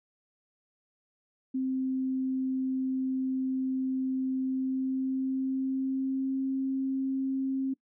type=tone with pitch glide; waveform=sine; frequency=261.6 to 266.8 Hz; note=C4 to C4; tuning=0 to +34 cents; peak=-27 dBFS; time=1.54-7.74 s; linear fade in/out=10 ms; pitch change=+34 cents; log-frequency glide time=4.42-6.4 s; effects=noise-tail reverb RT60 0.1 s tail -22 dB re dry